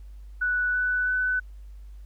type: tone with pitch steps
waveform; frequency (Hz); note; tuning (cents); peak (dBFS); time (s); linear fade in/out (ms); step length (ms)
sine; 1480 / 1491.2 / 1502.4; F#6 / F#6 / F#6; 0 / +13 / +26; -22; 0.41-1.4; 10; 330
effects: added 50 Hz sine -40 dBFS peak until 2.05 s + pink hiss -67 dBFS RMS until 2.05 s